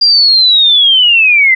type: linear sweep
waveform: sine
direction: down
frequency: 4829 to 2013 Hz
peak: -4 dBFS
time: 0.01-1.55 s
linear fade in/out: 10 ms
effects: none